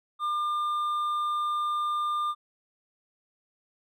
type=tone with hard clipping; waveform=sine; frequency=1200 Hz; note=D6; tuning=37 cents sharp; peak=-27 dBFS; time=0.19-2.35 s; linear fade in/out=50 ms; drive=4 dB; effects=none